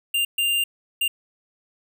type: tone bursts at uneven times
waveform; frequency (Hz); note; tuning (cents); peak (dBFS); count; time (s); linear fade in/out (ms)
square; 2794; F7; 0; -20; 3; 0.14-0.25 / 0.38-0.64 / 1.01-1.08; 5
effects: none